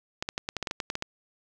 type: clicks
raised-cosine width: 0.2 ms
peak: -13 dBFS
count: 12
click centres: 0.225 / 0.289 / 0.379 / 0.489 / 0.567 / 0.627 / 0.672 / 0.711 / 0.802 / 0.901 / 0.954 / 1.024 s
effects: none